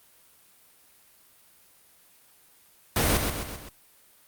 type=noise with echo; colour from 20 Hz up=pink; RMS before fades=-23 dBFS; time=2.96-3.17 s; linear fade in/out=2 ms; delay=130 ms; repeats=4; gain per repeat=-5 dB; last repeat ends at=3.69 s; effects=white hiss -58 dBFS RMS until 4.27 s + Opus 32 kbps